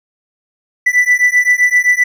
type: beating tone pair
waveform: triangle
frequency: 1975.5 / 1983.2 Hz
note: B6 / B6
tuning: 0 / +7 cents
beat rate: 7.7 Hz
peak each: -10 dBFS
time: 0.86-2.04 s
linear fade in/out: 10 ms
effects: none